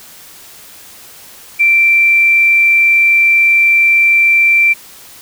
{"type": "tone", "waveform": "sine", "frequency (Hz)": 2349, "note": "D7", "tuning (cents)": 0, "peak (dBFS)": -6, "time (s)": [1.59, 4.74], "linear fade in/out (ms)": 20, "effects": ["white hiss -37 dBFS RMS until 5.21 s"]}